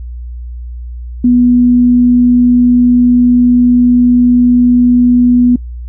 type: tone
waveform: sine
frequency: 245 Hz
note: B3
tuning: 14 cents flat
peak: -4 dBFS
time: 1.24-5.56 s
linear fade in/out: 5 ms
effects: noise-tail reverb RT60 0.1 s tail -23 dB re dry + added 60 Hz sine -21 dBFS peak until 5.88 s